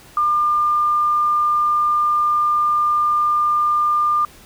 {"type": "tone", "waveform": "sine", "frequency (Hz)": 1200, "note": "D6", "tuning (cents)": 37, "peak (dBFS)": -14, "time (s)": [0.17, 4.25], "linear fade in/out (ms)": 2, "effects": ["pink hiss -45 dBFS RMS until 4.45 s"]}